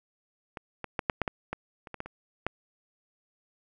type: clicks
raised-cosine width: 0.5 ms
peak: -22 / -20 / -13 / -9 / -11 / -14 / -17 / -28 / -23 / -19 / -27 / -13 dBFS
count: 12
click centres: 0.572 / 0.843 / 0.992 / 1.098 / 1.217 / 1.278 / 1.53 / 1.872 / 1.943 / 2.004 / 2.06 / 2.466 s
effects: none

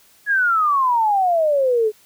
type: exponential sweep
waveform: sine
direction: down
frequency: 1700 to 417.7 Hz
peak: -14 dBFS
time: 0.26-1.92 s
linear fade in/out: 50 ms
effects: white hiss -53 dBFS RMS until 2.05 s

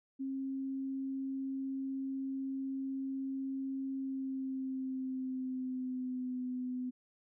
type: tone with pitch glide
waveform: sine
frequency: 268.4 to 251.9 Hz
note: C4 to B3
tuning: +44 to +34 cents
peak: -35 dBFS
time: 0.19-6.91 s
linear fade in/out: 20 ms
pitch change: -110 cents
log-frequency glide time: 3.95-6.41 s
effects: none

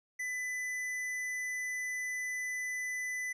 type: tone with hard clipping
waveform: sine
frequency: 2000 Hz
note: B6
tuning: 21 cents sharp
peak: -36 dBFS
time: 0.19-3.33 s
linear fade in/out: 10 ms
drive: 10 dB
effects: none

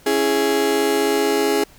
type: chord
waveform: 35% pulse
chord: C# minor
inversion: none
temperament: just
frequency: 277.2 / 332.6 / 415.8 Hz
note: C#4 / E4 / G#4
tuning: 0 / +16 / +2 cents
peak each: -22 / -22 / -16 dBFS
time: 0.06-1.64 s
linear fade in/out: 5 ms
effects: pink hiss -49 dBFS RMS until 1.78 s

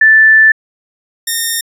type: tone pair in turn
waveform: sine / 5% pulse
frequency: 1760 / 1832.4 Hz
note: A6 / A#6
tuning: 0 / -30 cents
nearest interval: minor second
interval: 70 cents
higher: second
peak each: -3 dBFS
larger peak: neither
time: 0.01-0.52 / 1.27-1.61 s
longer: first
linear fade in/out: 5 ms
effects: resampled to 32000 Hz

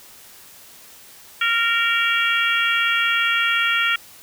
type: harmonic tone with a mistuned harmonic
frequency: 462.7 Hz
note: A#4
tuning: 13 cents flat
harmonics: 3 / 4 / 5 / 6 / 7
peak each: -21 / -24 / -23 / -24 / -25 dBFS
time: 1.41-3.96 s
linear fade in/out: 5 ms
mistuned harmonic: 7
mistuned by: +23 cents
effects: white hiss -45 dBFS RMS until 4.22 s

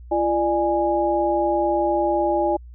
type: tone cluster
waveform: sine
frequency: 341 / 597 / 828 Hz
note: F4 / D5 / G#5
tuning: -41 / +28 / -5 cents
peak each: -22 dBFS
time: 0.11-2.57 s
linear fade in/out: 10 ms
effects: added 60 Hz sine -38 dBFS peak until 2.74 s

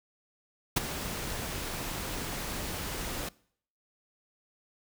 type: noise with ADSR envelope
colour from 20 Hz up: pink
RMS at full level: -23 dBFS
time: 0.76-3.29 s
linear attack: 10 ms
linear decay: 18 ms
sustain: -13 dB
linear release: 7 ms
effects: noise-tail reverb RT60 0.6 s tail -23 dB re dry

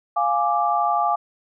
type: chord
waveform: sine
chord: D diminished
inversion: first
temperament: equal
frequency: 698.5 / 830.6 / 1174.7 Hz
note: F5 / Ab5 / D6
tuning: 0 / 0 / 0 cents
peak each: -22 dBFS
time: 0.16-1.16 s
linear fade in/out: 10 ms
effects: none

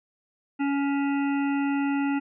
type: harmonic tone with a mistuned harmonic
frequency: 280.3 Hz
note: C#4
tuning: 19 cents sharp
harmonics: 1 / 3 / 5 / 7 / 9 / 10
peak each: -23 / -33 / -37 / -40 / -42 / -43 dBFS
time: 0.59-2.2 s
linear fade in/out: 20 ms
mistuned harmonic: 10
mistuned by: -31 cents
effects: none

